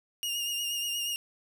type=tone with vibrato; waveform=sawtooth; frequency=2838 Hz; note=F7; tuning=27 cents sharp; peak=-27 dBFS; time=0.23-1.16 s; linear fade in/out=0 ms; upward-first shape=triangle; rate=8.4 Hz; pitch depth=39 cents each way; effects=none